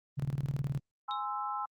sine tone with tremolo, 138.59 Hz, C#3, in tune, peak -28 dBFS, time 0.17-0.8 s, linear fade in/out 20 ms, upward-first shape square, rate 19 Hz, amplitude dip 80%
sine chord, Ab augmented, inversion none, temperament equal with one note detuned, 830.6 / 1040.5 / 1318.5 Hz, Ab5 / C6 / E6, 0 / -10 / 0 cents, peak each -37 / -38 / -37 dBFS, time 1.08-1.66 s, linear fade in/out 10 ms
sine tone with exponential decay, 3729 Hz, A#7, in tune, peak -36 dBFS, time 1.11-1.26 s, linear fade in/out 0 ms, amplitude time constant 32 ms
effects Opus 24 kbps

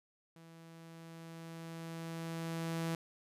sawtooth tone with level ramp, 164.81 Hz, E3, in tune, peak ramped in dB -51 to -30 dBFS, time 0.36-2.95 s, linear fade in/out 2 ms, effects resampled to 32000 Hz

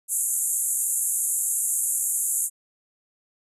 white band-pass noise, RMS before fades -25 dBFS, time 0.08-2.5 s, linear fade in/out 50 ms, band 6900 to 12000 Hz, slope 96 dB/octave, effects none

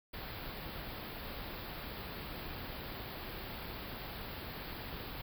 pink band-stop noise, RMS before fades -44 dBFS, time 0.13-5.22 s, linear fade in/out 10 ms, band 4900 to 12000 Hz, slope 96 dB/octave, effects none

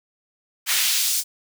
pink noise with high-pass filter sweep, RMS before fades -21 dBFS, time 0.66-1.24 s, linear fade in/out 50 ms, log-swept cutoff 2000 to 6200 Hz, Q 0.96, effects none

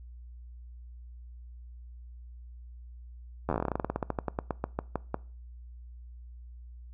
slowing click train, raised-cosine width 1 ms, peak -15 dBFS, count 27, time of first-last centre 3.49-5.144 s, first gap 11 ms, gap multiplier 1.12, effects noise-tail reverb RT60 0.4 s tail -22 dB re dry + added 60 Hz sine -44 dBFS peak until 6.93 s

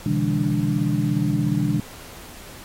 sine tone cluster, 126.3 / 148.8 / 165.9 / 202.8 / 294 Hz, B2 / D3 / E3 / G#3 / D4, +39 / +23 / +11 / -41 / +2 cents, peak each -25 dBFS, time 0.06-1.8 s, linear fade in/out 2 ms, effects pink hiss -42 dBFS RMS until 2.64 s + AAC 48 kbps

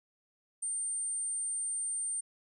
sine tone, 8880 Hz, C#9, 2 cents sharp, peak -32 dBFS, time 0.62-2.21 s, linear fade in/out 10 ms, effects none

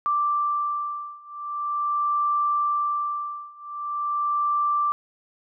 sine beating tone pair, 1174.7 / 1175.13 Hz, D6 / D6, 0 / +1 cents, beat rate 0.43 Hz, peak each -26 / -25 dBFS, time 0.06-4.92 s, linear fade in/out 0 ms, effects none

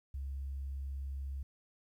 sine tone, 68.4 Hz, C#2, 23 cents flat, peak -36 dBFS, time 0.14-1.43 s, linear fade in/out 5 ms, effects tanh soft clip ceiling -33 dBFS + 12-bit

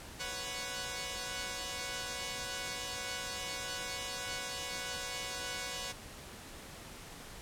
5% pulse chord, B suspended second, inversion none, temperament equal, 493.9 / 554.4 / 740 Hz, B4 / C#5 / F#5, 0 / 0 / 0 cents, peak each -31 dBFS, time 0.19-5.93 s, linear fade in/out 20 ms, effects pink hiss -49 dBFS RMS until 7.41 s + low-pass 12000 Hz 12 dB/octave

